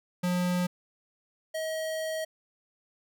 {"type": "tone pair in turn", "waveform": "square", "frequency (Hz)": [178.9, 635.7], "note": ["F3", "D#5"], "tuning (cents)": [42, 37], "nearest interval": "octave + minor seventh", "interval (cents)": 2195, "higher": "second", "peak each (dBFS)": [-26, -31], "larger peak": "first", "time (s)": [[0.23, 0.67], [1.54, 2.25]], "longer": "second", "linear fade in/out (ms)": 10, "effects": []}